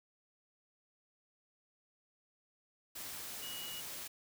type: tone in noise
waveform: sine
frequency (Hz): 2909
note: F#7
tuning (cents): -30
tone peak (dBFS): -45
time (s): 3.42-3.81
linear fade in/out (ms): 10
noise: white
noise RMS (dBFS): -45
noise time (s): 2.95-4.08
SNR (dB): -3
effects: none